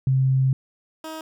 sine / 15% pulse tone pair in turn, 132.3 / 317.1 Hz, C3 / D#4, +20 / +33 cents, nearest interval octave + minor third, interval 1513 cents, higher second, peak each -16 / -26 dBFS, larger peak first, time 0.07-0.53 / 1.04-1.21 s, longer first, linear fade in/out 2 ms, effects none

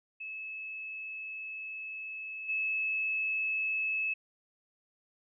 sine tone with level steps, 2597 Hz, E7, 26 cents flat, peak -38 / -29 dBFS, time 0.2-4.14 s, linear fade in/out 10 ms, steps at 2.48 s, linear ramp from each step 20 ms, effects none

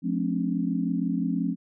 sine tone cluster, 177 / 215 / 264.1 / 289.9 Hz, F3 / A3 / C4 / D4, +23 / -40 / +16 / -22 cents, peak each -28 / -30 / -28 / -33 dBFS, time 0.02-1.56 s, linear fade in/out 50 ms, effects none

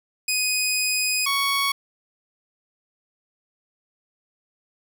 15% pulse tone pair in turn, 2500 / 1113.6 Hz, D#7 / C#6, +8 / +8 cents, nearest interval octave + major second, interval 1400 cents, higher first, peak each -14 dBFS, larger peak neither, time 0.28-1.26 / 1.26-1.72 s, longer first, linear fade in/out 5 ms, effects none

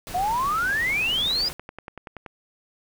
pink noise, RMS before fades -36 dBFS, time 0.07-1.53 s, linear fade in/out 0 ms
sine exponential sweep, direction up, 698.5 to 5060 Hz, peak -21 dBFS, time 0.14-1.49 s, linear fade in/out 10 ms
click train, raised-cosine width 0.5 ms, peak -22 dBFS, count 11, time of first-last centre 1.31-2.262 s, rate 10.5 Hz
effects none

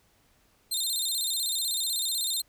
20% pulse tone with vibrato, 3900 Hz, B7, 23 cents flat, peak -21 dBFS, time 0.71-2.42 s, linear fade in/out 10 ms, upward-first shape square, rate 16 Hz, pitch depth 110 cents each way, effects pink hiss -65 dBFS RMS until 2.48 s

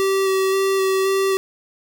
square tone with vibrato, 385.3 Hz, G4, 30 cents flat, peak -17 dBFS, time 0-1.37 s, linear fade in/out 0 ms, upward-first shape square, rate 1.9 Hz, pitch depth 11 cents each way, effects none

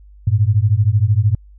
sine beating tone pair, 98.8 / 111.8 Hz, G2 / A2, +14 / +28 cents, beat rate 13 Hz, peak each -14 dBFS, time 0.27-1.35 s, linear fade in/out 5 ms, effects added 50 Hz sine -40 dBFS peak until 1.58 s

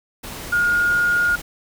sine tone in noise, 1427 Hz, F6, 37 cents sharp, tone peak -15 dBFS, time 0.52-1.36 s, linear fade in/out 10 ms, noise pink, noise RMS -33 dBFS, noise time 0.23-1.42 s, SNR +15 dB, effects none

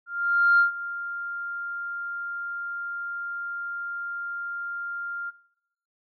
sine tone with ADSR envelope, 1396.9 Hz, F6, in tune, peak -14 dBFS, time 0.06-5.31 s, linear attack 530 ms, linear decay 120 ms, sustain -16 dB, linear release 22 ms, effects noise-tail reverb RT60 0.8 s tail -19 dB re dry + tanh soft clip ceiling -10 dBFS

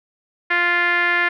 5% pulse tone with low-pass filter, 349.2 Hz, F4, in tune, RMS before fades -18 dBFS, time 0.5-1.29 s, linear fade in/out 10 ms, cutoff 1900 Hz, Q 4.5, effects none

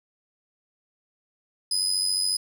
30% pulse tone with amplitude modulation, 5010 Hz, D#8, 11 cents sharp, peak -16 dBFS, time 1.71-2.37 s, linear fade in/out 5 ms, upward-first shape sine, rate 94.1 Hz, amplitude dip 60%, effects none

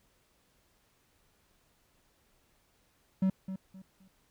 triangle tone with echo, 189.9 Hz, F#3, 45 cents sharp, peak -22 dBFS, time 3.22-3.3 s, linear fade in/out 5 ms, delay 260 ms, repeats 3, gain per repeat -11 dB, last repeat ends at 4.08 s, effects pink hiss -70 dBFS RMS until 4.3 s

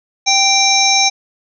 harmonic tone, 784 Hz, G5, in tune, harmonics 1 / 3 / 5 / 7 / 8, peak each -16 / -16 / -16 / -16 / -16 dBFS, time 0.26-1.1 s, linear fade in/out 20 ms, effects none

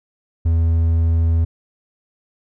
triangle tone, 82.41 Hz, E2, in tune, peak -11 dBFS, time 0.45-1.45 s, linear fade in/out 10 ms, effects none

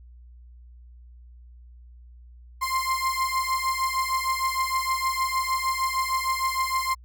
35% pulse beating tone pair, 1046.5 / 1053 Hz, C6 / C6, 0 / +11 cents, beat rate 6.5 Hz, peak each -25 dBFS, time 2.61-6.95 s, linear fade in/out 20 ms, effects added 60 Hz sine -45 dBFS peak until 7.04 s

